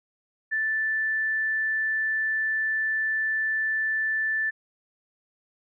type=tone; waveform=sine; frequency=1760 Hz; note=A6; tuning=in tune; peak=-23 dBFS; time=0.51-4.51 s; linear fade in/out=20 ms; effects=none